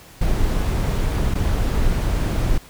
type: noise with dropouts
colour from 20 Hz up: brown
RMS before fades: -19 dBFS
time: 0.21-2.58 s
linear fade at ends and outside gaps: 5 ms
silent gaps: 1.34-1.352 s
effects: pink hiss -45 dBFS RMS until 2.69 s